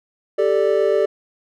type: chord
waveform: triangle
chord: G suspended second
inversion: none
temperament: equal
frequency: 392 / 440 / 587.3 Hz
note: G4 / A4 / D5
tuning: 0 / 0 / 0 cents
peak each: -17 dBFS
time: 0.38-1.06 s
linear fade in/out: 10 ms
effects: none